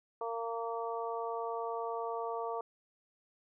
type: harmonic tone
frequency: 230 Hz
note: A#3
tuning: 23 cents flat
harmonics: 2 / 3 / 4 / 5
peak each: -38 / -40 / -41 / -42 dBFS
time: 0.21-2.61 s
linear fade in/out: 2 ms
effects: none